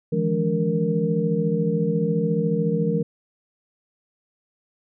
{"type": "tone cluster", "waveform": "sine", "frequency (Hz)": [156.2, 170.3, 209.5, 286, 465.8], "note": ["D#3", "F3", "G#3", "D4", "A#4"], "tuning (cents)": [7, -43, 15, -46, -1], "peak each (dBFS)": [-28, -23, -26, -32, -24], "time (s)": [0.12, 3.03], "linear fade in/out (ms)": 10, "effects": []}